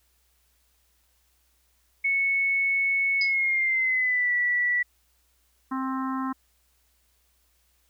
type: tone with pitch glide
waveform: sine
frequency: 2207 to 1954.9 Hz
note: C#7 to B6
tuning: -8 to -18 cents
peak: -21 dBFS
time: 2.04-4.83 s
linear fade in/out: 10 ms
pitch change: -210 cents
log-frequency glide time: 3.18-4.33 s
type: tone with exponential decay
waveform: sine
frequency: 4978 Hz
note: D#8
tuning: in tune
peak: -23 dBFS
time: 3.21-3.35 s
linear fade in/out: 5 ms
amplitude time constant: 29 ms
type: harmonic tone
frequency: 263.5 Hz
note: C4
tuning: 12 cents sharp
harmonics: 1 / 3 / 4 / 5 / 6 / 7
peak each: -28 / -39 / -32 / -37 / -46 / -46 dBFS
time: 5.71-6.33 s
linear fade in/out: 10 ms
effects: added 60 Hz sine -68 dBFS peak until 7.89 s + white hiss -68 dBFS RMS until 7.89 s